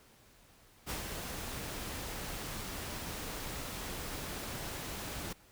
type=noise with ADSR envelope; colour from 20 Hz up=pink; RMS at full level=-37 dBFS; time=0.86-5.33 s; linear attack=38 ms; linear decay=120 ms; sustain=-4 dB; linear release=5 ms; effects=pink hiss -62 dBFS RMS until 5.51 s